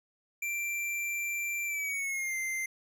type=tone with pitch glide; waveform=square; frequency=2355 to 2086 Hz; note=D7 to C7; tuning=+4 to -6 cents; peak=-32 dBFS; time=0.42-2.66 s; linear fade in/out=5 ms; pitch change=-210 cents; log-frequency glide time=1.66-2.36 s; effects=none

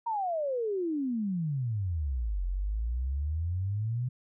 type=exponential two-way sweep; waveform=sine; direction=down then up; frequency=950 to 43.65 to 128.2 Hz; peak=-28 dBFS; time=0.06-4.09 s; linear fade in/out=10 ms; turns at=2.45 s; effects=none

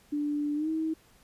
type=tone with pitch glide; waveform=sine; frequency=293.7 to 318.4 Hz; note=D4 to D#4; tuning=0 to +40 cents; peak=-27 dBFS; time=0.12-0.94 s; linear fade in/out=10 ms; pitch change=+140 cents; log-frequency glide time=0.55-0.69 s; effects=pink hiss -61 dBFS RMS until 1.23 s + resampled to 32000 Hz

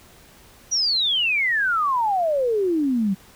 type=exponential sweep; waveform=sine; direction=down; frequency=5920 to 185 Hz; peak=-18 dBFS; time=0.71-3.15 s; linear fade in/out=20 ms; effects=pink hiss -50 dBFS RMS until 3.35 s

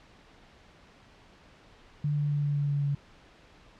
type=tone with pitch steps; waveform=sine; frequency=147.2 / 146.35 / 145.51 / 144.67 / 143.84 / 143.01 / 142.19 Hz; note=D3 / D3 / D3 / D3 / D3 / D3 / C#3; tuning=+4 / -6 / -16 / -26 / -36 / -46 / +44 cents; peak=-25 dBFS; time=2.04-2.95 s; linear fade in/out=5 ms; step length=130 ms; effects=pink hiss -56 dBFS RMS until 3.79 s + low-pass 4000 Hz 12 dB/octave

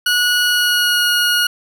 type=tone with pitch glide; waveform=20% pulse; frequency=1460 to 1442.4 Hz; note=F#6 to F#6; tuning=-24 to -45 cents; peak=-8 dBFS; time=0.06-1.47 s; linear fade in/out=5 ms; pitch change=-21 cents; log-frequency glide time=0.43-1.09 s; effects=none

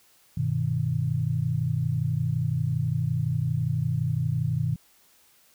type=chord; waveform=sine; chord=G augmented; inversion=none; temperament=equal; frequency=98 / 123.47 / 155.56 Hz; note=G2 / B2 / D#3; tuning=0 / 0 / 0 cents; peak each=-31 / -26 / -27 dBFS; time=0.37-4.76 s; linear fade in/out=5 ms; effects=white hiss -60 dBFS RMS until 5.54 s

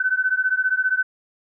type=beating tone pair; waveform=sine; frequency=1509 / 1524 Hz; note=F#6 / G6; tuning=+34 / -49 cents; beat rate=15 Hz; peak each=-21 dBFS; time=0-1.03 s; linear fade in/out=5 ms; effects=none

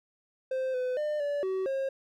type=tone with pitch steps; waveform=triangle; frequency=521 / 505 / 601 / 577 / 378.8 / 538 Hz; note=C5 / B4 / D5 / D5 / F#4 / C5; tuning=-7 / +39 / +40 / -31 / +41 / +48 cents; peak=-26 dBFS; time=0.51-1.89 s; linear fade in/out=5 ms; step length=230 ms; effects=none

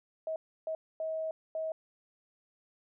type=tone bursts at uneven times; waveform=sine; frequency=638 Hz; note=D#5; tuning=43 cents sharp; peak=-32 dBFS; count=4; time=0.27-0.36 / 0.67-0.75 / 1-1.31 / 1.55-1.72 s; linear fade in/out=2 ms; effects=none

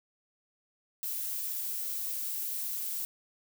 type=noise; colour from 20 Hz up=violet; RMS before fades=-35 dBFS; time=1.03-3.05 s; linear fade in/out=0 ms; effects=none

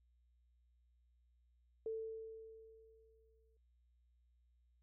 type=tone with exponential decay; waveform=sine; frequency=444.7 Hz; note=A4; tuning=18 cents sharp; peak=-38 dBFS; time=1.86-3.57 s; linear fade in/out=2 ms; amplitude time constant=370 ms; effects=added 60 Hz sine -70 dBFS peak until 4.82 s

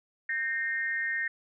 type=tone with amplitude modulation; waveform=sine; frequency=1840 Hz; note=A#6; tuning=23 cents flat; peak=-24 dBFS; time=0.29-1.28 s; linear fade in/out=5 ms; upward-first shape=sine; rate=263 Hz; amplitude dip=85%; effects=none

